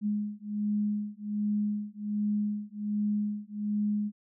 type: beating tone pair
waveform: sine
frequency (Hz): 207.8 / 209.1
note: G#3 / G#3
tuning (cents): +1 / +12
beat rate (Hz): 1.3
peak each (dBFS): -31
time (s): 0.01-4.12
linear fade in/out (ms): 50
effects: none